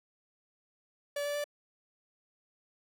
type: tone with pitch steps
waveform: 45% pulse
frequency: 576 / 580.3 / 584.7 Hz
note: D5 / D5 / D5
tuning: -34 / -21 / -8 cents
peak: -32 dBFS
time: 1.16-1.442 s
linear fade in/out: 5 ms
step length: 94 ms
effects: none